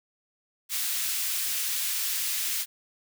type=high-pass noise; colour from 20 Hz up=white; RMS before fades=-29 dBFS; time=0.69-2.66 s; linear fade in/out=50 ms; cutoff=2000 Hz; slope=12 dB/octave; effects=none